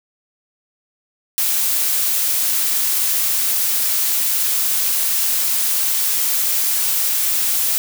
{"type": "noise", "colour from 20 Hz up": "blue", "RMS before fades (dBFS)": -18, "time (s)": [1.38, 7.78], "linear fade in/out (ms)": 0, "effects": []}